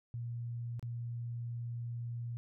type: tone with dropouts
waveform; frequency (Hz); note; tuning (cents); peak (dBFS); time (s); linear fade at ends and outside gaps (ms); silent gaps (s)
sine; 118.5; A#2; +29; -37; 0.14-2.37; 0; 0.795-0.827
effects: none